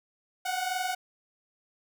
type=tone pair together; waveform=sawtooth; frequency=727.8 / 750 Hz; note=F#5 / F#5; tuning=-29 / +23 cents; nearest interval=minor second; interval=52 cents; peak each=-28 dBFS; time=0.45-0.95 s; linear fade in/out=10 ms; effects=none